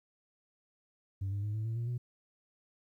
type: tone with pitch steps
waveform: sine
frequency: 97.1 / 100.87 / 104.79 / 108.87 / 113.1 / 117.49 / 122.06 Hz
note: G2 / G2 / G#2 / A2 / A2 / A#2 / B2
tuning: -16 / +50 / +16 / -18 / +48 / +14 / -20 cents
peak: -30 dBFS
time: 1.21-1.98 s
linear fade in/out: 10 ms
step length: 110 ms
effects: tanh soft clip ceiling -31 dBFS + 12-bit